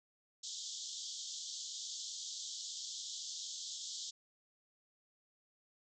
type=band-pass noise; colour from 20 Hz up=white; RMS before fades=-45 dBFS; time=0.43-4.11 s; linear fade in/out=10 ms; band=3200 to 7400 Hz; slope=96 dB/octave; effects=none